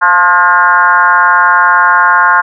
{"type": "tone with frequency modulation", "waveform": "sine", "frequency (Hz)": 1244.5, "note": "D#6", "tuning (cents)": 0, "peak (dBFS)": -4, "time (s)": [0.01, 2.42], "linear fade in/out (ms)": 20, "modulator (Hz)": 182, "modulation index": 2.1, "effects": []}